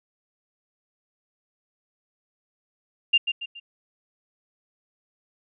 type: tone with echo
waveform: sine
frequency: 2794 Hz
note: F7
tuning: in tune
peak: -14 dBFS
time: 3.13-3.18 s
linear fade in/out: 10 ms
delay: 140 ms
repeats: 3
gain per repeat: -8 dB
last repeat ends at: 3.6 s
effects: none